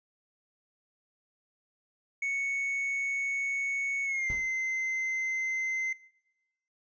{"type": "tone with pitch glide", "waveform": "triangle", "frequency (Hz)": [2217, 2069], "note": ["C#7", "C7"], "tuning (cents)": [0, -20], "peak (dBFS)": -27, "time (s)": [2.22, 5.93], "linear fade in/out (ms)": 5, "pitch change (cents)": -120, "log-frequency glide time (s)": [4.04, 4.32]}
{"type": "noise with exponential decay", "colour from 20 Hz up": "brown", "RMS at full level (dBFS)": -36, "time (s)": [4.3, 4.57], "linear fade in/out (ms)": 1, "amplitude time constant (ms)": 58}
{"effects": ["noise-tail reverb RT60 1.0 s tail -23 dB re dry", "resampled to 16000 Hz"]}